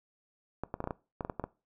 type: clicks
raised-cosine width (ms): 1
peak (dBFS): -20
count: 11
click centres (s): 0.636 / 0.741 / 0.804 / 0.841 / 0.874 / 0.908 / 1.208 / 1.249 / 1.298 / 1.397 / 1.44
effects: noise-tail reverb RT60 0.3 s tail -20 dB re dry